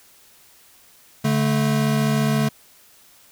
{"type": "tone pair together", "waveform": "square", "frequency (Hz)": [144.4, 219], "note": ["D3", "A3"], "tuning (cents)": [-29, -8], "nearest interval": "perfect fifth", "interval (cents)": 721, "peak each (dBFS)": -21, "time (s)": [1.24, 2.49], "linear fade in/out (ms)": 10, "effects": ["white hiss -52 dBFS RMS until 3.31 s"]}